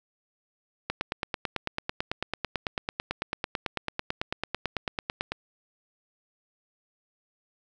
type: click train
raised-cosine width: 0.3 ms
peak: -12 dBFS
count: 41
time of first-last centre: 0.9-5.32 s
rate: 9.05 Hz
effects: none